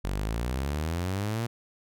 sawtooth exponential sweep, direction up, 45.95 to 120 Hz, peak -24 dBFS, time 0.04-1.47 s, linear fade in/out 10 ms, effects none

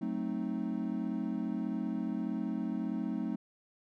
triangle chord, F# diminished seventh, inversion none, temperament equal, 185 / 220 / 261.6 / 311.1 Hz, F#3 / A3 / C4 / Eb4, 0 / 0 / 0 / 0 cents, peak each -37 / -34 / -36 / -37 dBFS, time 0.01-3.36 s, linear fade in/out 10 ms, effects none

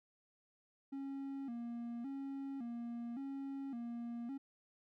triangle tone with vibrato, 254.2 Hz, C4, 50 cents flat, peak -39 dBFS, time 0.92-4.38 s, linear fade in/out 10 ms, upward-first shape square, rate 0.89 Hz, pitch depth 130 cents each way, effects none

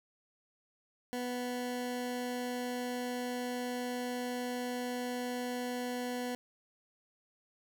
20% pulse tone, 246.9 Hz, B3, in tune, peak -30 dBFS, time 1.13-6.35 s, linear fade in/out 0 ms, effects none

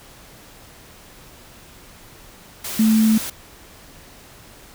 sine tone in noise, 220 Hz, A3, in tune, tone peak -12 dBFS, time 2.79-3.18 s, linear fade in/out 5 ms, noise white, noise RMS -29 dBFS, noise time 2.64-3.3 s, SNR +14 dB, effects pink hiss -45 dBFS RMS until 4.74 s

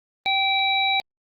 harmonic tone, 777 Hz, G5, 16 cents flat, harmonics 1 / 3 / 5, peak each -23 / -23 / -23 dBFS, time 0.26-1 s, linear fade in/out 0 ms, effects Opus 24 kbps

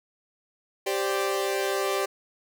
sawtooth chord, G suspended fourth, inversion none, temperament equal, 392 / 523.3 / 587.3 Hz, G4 / C5 / D5, 0 / 0 / 0 cents, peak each -23 / -28 / -27 dBFS, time 0.86-2.06 s, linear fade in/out 10 ms, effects none

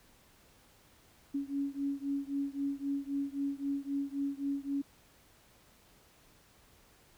sine beating tone pair, 278 / 281.8 Hz, C#4 / C#4, +5 / +29 cents, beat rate 3.8 Hz, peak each -35 / -36 dBFS, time 1.34-4.82 s, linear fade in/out 10 ms, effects pink hiss -63 dBFS RMS until 7.17 s

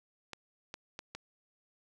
clicks, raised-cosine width 0.2 ms, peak -24 dBFS, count 4, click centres 0.333 / 0.741 / 0.991 / 1.15 s, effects none

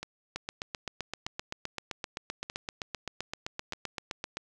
two click trains, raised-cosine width 0.2 ms, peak -17 / -20 dBFS, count 32 / 4, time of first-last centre 0.36-4.37 / 0.03-3.734 s, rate 7.73 / 0.81 Hz, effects none

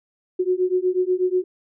sine beating tone pair, 362.3 / 370.5 Hz, F#4 / F#4, -36 / +2 cents, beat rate 8.2 Hz, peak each -21 dBFS, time 0.39-1.44 s, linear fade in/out 10 ms, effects none

